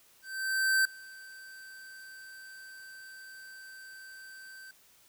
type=tone with ADSR envelope; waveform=square; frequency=1551 Hz; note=G6; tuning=19 cents flat; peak=-23 dBFS; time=0.22-4.71 s; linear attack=630 ms; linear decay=4 ms; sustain=-24 dB; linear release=3 ms; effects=white hiss -62 dBFS RMS until 5.08 s